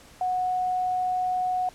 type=tone; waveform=sine; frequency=734 Hz; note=F#5; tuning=14 cents flat; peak=-23 dBFS; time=0.21-1.69 s; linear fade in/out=2 ms; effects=pink hiss -51 dBFS RMS until 1.74 s + low-pass 11000 Hz 12 dB/octave